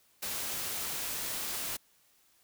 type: noise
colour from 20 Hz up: white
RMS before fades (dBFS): -36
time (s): 0.22-1.77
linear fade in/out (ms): 10
effects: white hiss -67 dBFS RMS until 2.43 s